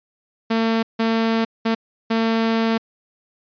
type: tone bursts at uneven times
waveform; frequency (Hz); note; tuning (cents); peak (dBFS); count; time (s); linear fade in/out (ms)
sawtooth; 225.9; A3; +46; -13; 4; 0.5-0.83 / 0.99-1.45 / 1.65-1.75 / 2.1-2.78; 10
effects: resampled to 11025 Hz